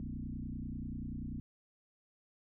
sine tone with frequency modulation, 146.2 Hz, D3, 7 cents flat, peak -38 dBFS, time 0-1.4 s, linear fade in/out 0 ms, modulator 30.3 Hz, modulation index 4, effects none

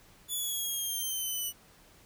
5% pulse exponential sweep, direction down, 3463 to 2947 Hz, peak -24 dBFS, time 0.28-1.53 s, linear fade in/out 50 ms, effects pink hiss -59 dBFS RMS until 2.05 s

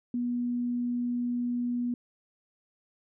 sine tone, 242.8 Hz, B3, 29 cents flat, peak -27 dBFS, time 0.14-1.94 s, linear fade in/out 2 ms, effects none

